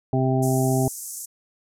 harmonic tone, 130.81 Hz, C3, in tune, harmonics 1 / 2 / 3 / 5 / 6, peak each -21 / -24 / -26 / -28 / -29 dBFS, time 0.13-0.88 s, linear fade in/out 2 ms
pink band-pass noise, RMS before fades -35 dBFS, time 0.42-1.26 s, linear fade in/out 10 ms, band 6100 to 13000 Hz, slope 48 dB/octave
effects none

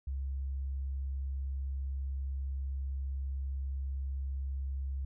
sine tone, 67.6 Hz, C#2, 43 cents flat, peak -33 dBFS, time 0.07-5.05 s, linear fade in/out 5 ms, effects none

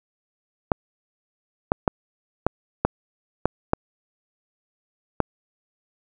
clicks, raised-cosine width 1 ms, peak -3 dBFS, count 8, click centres 0.718 / 1.719 / 1.878 / 2.466 / 2.85 / 3.456 / 3.734 / 5.203 s, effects none

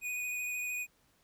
square tone with vibrato, 2478 Hz, D#7, 8 cents flat, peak -35 dBFS, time 0.01-0.87 s, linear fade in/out 50 ms, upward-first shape square, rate 13 Hz, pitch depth 11 cents each way, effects pink hiss -70 dBFS RMS until 1.23 s

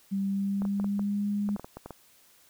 sine tone with pitch glide, 196 to 204.4 Hz, G3 to G#3, 0 to -27 cents, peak -26 dBFS, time 0.11-1.57 s, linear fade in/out 20 ms, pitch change +73 cents, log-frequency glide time 0.23-1.28 s
clicks, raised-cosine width 1 ms, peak -25 dBFS, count 12, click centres 0.62 / 0.652 / 0.799 / 0.844 / 0.994 / 1.49 / 1.563 / 1.596 / 1.645 / 1.77 / 1.86 / 1.907 s
effects white hiss -60 dBFS RMS until 2.49 s

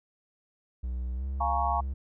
triangle tone with pitch glide, 62 to 67.22 Hz, B1 to C2, +7 to +47 cents, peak -28 dBFS, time 0.83-1.94 s, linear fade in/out 10 ms, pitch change +140 cents, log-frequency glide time 1.15-1.25 s
sine chord, Bb minor seventh, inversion second, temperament equal with one note detuned, 698.5 / 834.9 / 932.3 / 1108.7 Hz, F5 / Ab5 / Bb5 / Db6, 0 / +9 / 0 / 0 cents, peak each -31 dBFS, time 1.4-1.81 s, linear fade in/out 10 ms
effects none

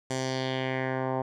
10% pulse tone with low-pass filter sweep, 130.81 Hz, C3, in tune, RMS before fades -30 dBFS, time 0.1-1.22 s, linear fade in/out 5 ms, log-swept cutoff 7700 to 900 Hz, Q 2.3, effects none

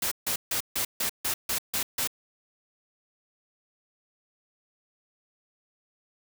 white noise bursts, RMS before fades -28 dBFS, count 9, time 0.02-2.075 s, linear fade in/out 5 ms, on 95 ms, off 150 ms, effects none

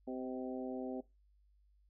harmonic tone with a mistuned harmonic, 128.9 Hz, C3, 26 cents flat, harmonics 2 / 3 / 4 / 5 / 6, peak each -41 / -45 / -47 / -49 / -51 dBFS, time 0.07-1.01 s, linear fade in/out 10 ms, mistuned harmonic 5, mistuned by -22 cents, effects noise-tail reverb RT60 0.2 s tail -18 dB re dry + added 50 Hz sine -66 dBFS peak until 1.89 s

